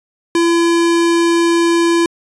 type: tone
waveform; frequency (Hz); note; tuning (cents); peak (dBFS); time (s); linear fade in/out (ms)
square; 338.2; E4; +44; -11; 0.35-2.06; 2
effects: resampled to 22050 Hz